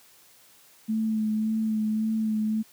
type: tone with vibrato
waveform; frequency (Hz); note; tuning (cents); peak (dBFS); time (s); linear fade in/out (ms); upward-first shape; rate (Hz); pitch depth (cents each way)
sine; 218; A3; -16; -23; 0.88-2.63; 20; sine; 1.8; 22
effects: white hiss -56 dBFS RMS until 2.72 s + high-pass 80 Hz 12 dB/octave